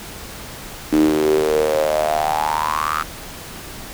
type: tone with high-pass filter sweep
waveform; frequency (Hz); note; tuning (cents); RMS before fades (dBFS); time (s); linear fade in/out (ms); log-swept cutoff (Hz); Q
sawtooth; 76.8; D#2; -22; -18; 0.92-3.03; 10; 290 to 1300; 9.4
effects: pink hiss -34 dBFS RMS until 3.93 s

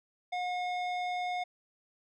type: tone with low-pass filter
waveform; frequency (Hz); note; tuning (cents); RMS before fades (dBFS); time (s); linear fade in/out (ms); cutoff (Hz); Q
square; 721; F#5; -45; -34; 0.32-1.44; 10; 3300; 1.1
effects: none

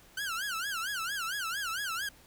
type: tone with vibrato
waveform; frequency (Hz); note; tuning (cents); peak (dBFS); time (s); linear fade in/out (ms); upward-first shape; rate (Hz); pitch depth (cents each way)
sawtooth; 1480; F#6; 0; -29; 0.17-2.09; 5; sine; 4.4; 220
effects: pink hiss -58 dBFS RMS until 2.26 s

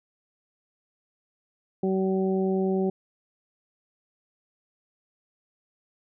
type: harmonic tone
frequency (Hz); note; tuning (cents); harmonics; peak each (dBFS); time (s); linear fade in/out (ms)
190; F#3; +46; 1 / 2 / 3 / 4; -25 / -25 / -36 / -36; 1.83-2.9; 5
effects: none

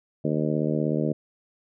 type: harmonic tone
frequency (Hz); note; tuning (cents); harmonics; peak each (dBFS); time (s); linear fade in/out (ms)
76.5; D#2; -29; 2 / 3 / 4 / 5 / 6 / 7 / 8; -27 / -28 / -29 / -32 / -32 / -33 / -34; 0.24-1.13; 10
effects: none

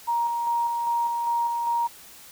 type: tone with tremolo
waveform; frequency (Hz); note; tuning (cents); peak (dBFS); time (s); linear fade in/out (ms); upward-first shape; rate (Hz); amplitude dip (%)
sine; 940; A#5; +14; -21; 0.07-1.88; 20; square; 2.5; 30
effects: white hiss -47 dBFS RMS until 2.31 s

